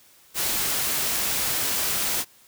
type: noise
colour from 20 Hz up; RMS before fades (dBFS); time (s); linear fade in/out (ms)
white; -25; 0.34-2.25; 50
effects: white hiss -55 dBFS RMS until 2.47 s